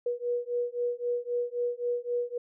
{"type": "beating tone pair", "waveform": "sine", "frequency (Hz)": [482, 485.8], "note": ["B4", "B4"], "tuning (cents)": [-42, -29], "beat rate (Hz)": 3.8, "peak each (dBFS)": -31, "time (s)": [0.06, 2.38], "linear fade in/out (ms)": 5, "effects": []}